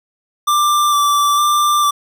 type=tone with vibrato; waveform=square; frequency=1174.7 Hz; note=D6; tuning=in tune; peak=-12 dBFS; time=0.47-1.91 s; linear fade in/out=10 ms; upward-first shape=square; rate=1.1 Hz; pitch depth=14 cents each way; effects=none